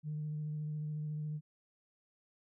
sine tone with vibrato, 151.7 Hz, D#3, 44 cents flat, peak -35 dBFS, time 0.03-1.41 s, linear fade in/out 50 ms, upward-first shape triangle, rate 14 Hz, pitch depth 20 cents each way, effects tanh soft clip ceiling -32 dBFS

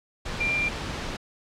sine tone in noise, 2380 Hz, D7, 22 cents sharp, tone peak -23 dBFS, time 0.4-0.69 s, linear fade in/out 10 ms, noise pink, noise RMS -32 dBFS, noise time 0.25-1.17 s, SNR +6 dB, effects low-pass 5000 Hz 12 dB/octave

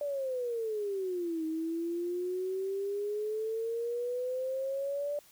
sine exponential two-way sweep, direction down then up, 587.3 to 315.8 to 587.3 Hz, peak -31 dBFS, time 0.01-5.19 s, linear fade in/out 2 ms, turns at 1.45 s, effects white hiss -60 dBFS RMS until 5.31 s

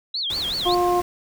sine tone with vibrato, 3794 Hz, A#7, 30 cents sharp, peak -23 dBFS, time 0.14-0.75 s, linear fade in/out 5 ms, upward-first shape sine, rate 5.3 Hz, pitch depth 300 cents each way
pink noise, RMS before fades -35 dBFS, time 0.3-1.02 s, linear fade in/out 2 ms
harmonic tone, 354.5 Hz, F4, 26 cents sharp, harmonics 1 / 2 / 3, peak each -20 / -21 / -24 dBFS, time 0.65-1.02 s, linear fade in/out 20 ms
effects none

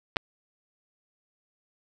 clicks, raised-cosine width 0.3 ms, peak -21 / -6 dBFS, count 2, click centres 0.161 / 0.168 s, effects none

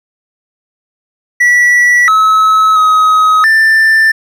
triangle tone with pitch steps, 1949 / 1290 / 1266 / 1777 Hz, B6 / E6 / D#6 / A6, -23 / -38 / +30 / +17 cents, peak -3 dBFS, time 1.4-4.12 s, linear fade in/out 10 ms, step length 680 ms, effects none

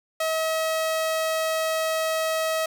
sawtooth tone, 640 Hz, D#5, 49 cents sharp, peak -19 dBFS, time 0.2-2.66 s, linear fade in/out 5 ms, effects none

